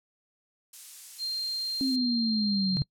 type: noise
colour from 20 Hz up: violet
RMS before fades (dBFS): -38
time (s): 0.73-1.96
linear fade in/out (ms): 5
type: tone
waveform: sine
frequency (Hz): 4186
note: C8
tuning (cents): 0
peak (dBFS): -29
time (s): 1.18-2.84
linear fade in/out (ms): 50
type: exponential sweep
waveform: sine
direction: down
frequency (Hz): 270.5 to 183.3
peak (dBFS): -25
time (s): 1.81-2.77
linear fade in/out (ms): 0
type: tone with exponential growth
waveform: sine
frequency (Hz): 141.8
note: C#3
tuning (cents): +40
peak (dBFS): -20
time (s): 2.64-2.82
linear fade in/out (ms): 0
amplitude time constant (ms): 39
effects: noise-tail reverb RT60 0.1 s tail -25 dB re dry + low-pass 9000 Hz 12 dB/octave